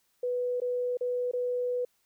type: tone with dropouts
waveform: sine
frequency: 493.6 Hz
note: B4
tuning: 1 cent flat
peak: -27 dBFS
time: 0.23-1.85 s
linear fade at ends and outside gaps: 5 ms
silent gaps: 0.602-0.617 / 0.972-1.009 / 1.314-1.334 s
effects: white hiss -72 dBFS RMS until 2.05 s